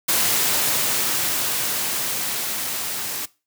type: noise with level ramp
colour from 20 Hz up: white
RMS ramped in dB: -19 to -28 dBFS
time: 0.08-3.26 s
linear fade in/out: 10 ms
effects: noise-tail reverb RT60 0.3 s tail -21 dB re dry + high-pass 100 Hz 12 dB/octave